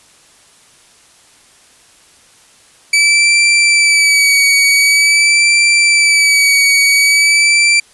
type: tone with vibrato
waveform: sawtooth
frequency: 2300 Hz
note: D7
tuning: 37 cents flat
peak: -4 dBFS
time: 2.93-7.8 s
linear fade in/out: 5 ms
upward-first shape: sine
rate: 0.46 Hz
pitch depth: 35 cents each way
effects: white hiss -46 dBFS RMS until 7.93 s + resampled to 24000 Hz